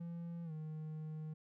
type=tone with pitch glide; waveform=triangle; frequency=169.8 to 155.71 Hz; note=F3 to D#3; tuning=-48 to +2 cents; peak=-40 dBFS; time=0-1.34 s; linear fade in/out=10 ms; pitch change=-150 cents; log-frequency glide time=0.44-0.52 s; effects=none